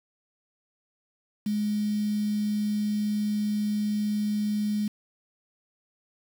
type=tone with quantisation; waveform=sine; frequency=209.5 Hz; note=G#3; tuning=15 cents sharp; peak=-24 dBFS; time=1.46-4.88 s; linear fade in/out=5 ms; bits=7; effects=none